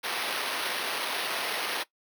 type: noise with sample-and-hold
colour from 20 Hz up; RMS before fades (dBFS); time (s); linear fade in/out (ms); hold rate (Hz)
white; -31; 0.03-1.84; 20; 7350
effects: noise-tail reverb RT60 0.1 s tail -18 dB re dry + high-pass 400 Hz 12 dB/octave